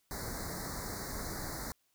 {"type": "band-stop noise", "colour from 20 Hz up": "pink", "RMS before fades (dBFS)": -40, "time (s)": [0.11, 1.72], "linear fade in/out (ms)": 0, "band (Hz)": [2100, 4000], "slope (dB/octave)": 96, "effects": ["white hiss -75 dBFS RMS until 1.94 s"]}